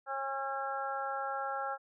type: harmonic tone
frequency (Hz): 271.8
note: C#4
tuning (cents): -34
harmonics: 2 / 3 / 4 / 5 / 6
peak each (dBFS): -41 / -37 / -46 / -38 / -45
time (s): 0.06-1.78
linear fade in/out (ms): 50
effects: none